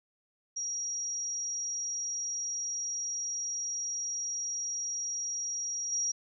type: tone with level steps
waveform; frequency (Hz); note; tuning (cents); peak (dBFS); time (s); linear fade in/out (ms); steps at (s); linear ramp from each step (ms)
sine; 5690; F8; +31; -32 / -28; 0.56-6.12; 10; 5.92; 5
effects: none